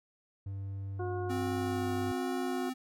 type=tone; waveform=triangle; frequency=98 Hz; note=G2; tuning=in tune; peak=-34 dBFS; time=0.46-2.12 s; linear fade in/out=5 ms
type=harmonic tone; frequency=360.7 Hz; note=F#4; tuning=44 cents flat; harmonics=1 / 2 / 3 / 4; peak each=-35 / -41 / -47 / -48 dBFS; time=0.99-2.7 s; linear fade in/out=10 ms
type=tone with vibrato; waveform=square; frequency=260 Hz; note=C4; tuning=11 cents flat; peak=-35 dBFS; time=1.29-2.74 s; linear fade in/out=20 ms; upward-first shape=sine; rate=1.2 Hz; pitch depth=13 cents each way
effects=none